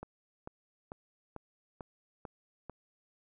click train, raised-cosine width 1 ms, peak -28 dBFS, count 7, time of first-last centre 0.03-2.697 s, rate 2.25 Hz, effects none

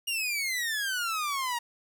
sawtooth exponential sweep, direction down, 2862 to 932.3 Hz, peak -25 dBFS, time 0.07-1.59 s, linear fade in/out 10 ms, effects none

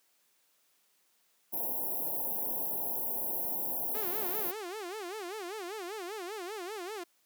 white band-stop noise, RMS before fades -34 dBFS, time 1.52-4.52 s, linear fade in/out 20 ms, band 940 to 11000 Hz, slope 96 dB/octave
sawtooth tone with vibrato, 390 Hz, G4, 9 cents flat, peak -34 dBFS, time 3.94-7.04 s, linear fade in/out 10 ms, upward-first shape sine, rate 5.1 Hz, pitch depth 220 cents each way
effects white hiss -71 dBFS RMS until 7.25 s + high-pass 200 Hz 12 dB/octave

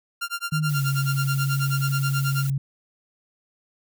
sawtooth tone with tremolo, 1391 Hz, F6, 7 cents flat, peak -21 dBFS, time 0.21-2.47 s, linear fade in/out 10 ms, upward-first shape sine, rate 9.3 Hz, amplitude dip 100%
sine tone with pitch glide, 154.1 to 137.29 Hz, D#3 to C#3, -16 to -16 cents, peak -21 dBFS, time 0.52-2.58 s, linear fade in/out 5 ms, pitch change -200 cents, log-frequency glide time 0.64-0.82 s
blue noise, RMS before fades -37 dBFS, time 0.69-2.5 s, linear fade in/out 2 ms
effects none

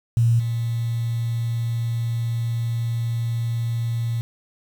sine tone with level steps, 116.5 Hz, A#2, 1 cent flat, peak -14 / -21 dBFS, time 0.17-4.21 s, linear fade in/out 0 ms, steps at 0.39 s, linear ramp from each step 10 ms, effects 7-bit

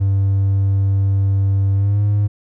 triangle tone with pitch glide, 98 to 102.75 Hz, G2 to G#2, 0 to -18 cents, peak -10 dBFS, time 0-2.28 s, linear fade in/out 20 ms, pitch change +82 cents, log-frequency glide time 1.75-2.01 s, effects tanh soft clip ceiling -7 dBFS

